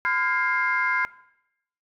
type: tone cluster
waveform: sine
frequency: 1018 / 1407 / 1629 / 2108 Hz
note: C6 / F6 / G#6 / C7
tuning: -48 / +12 / -34 / +12 cents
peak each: -26 dBFS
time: 0.05-1.05 s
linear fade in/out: 0 ms
effects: noise-tail reverb RT60 0.8 s tail -19 dB re dry + tanh soft clip ceiling -12 dBFS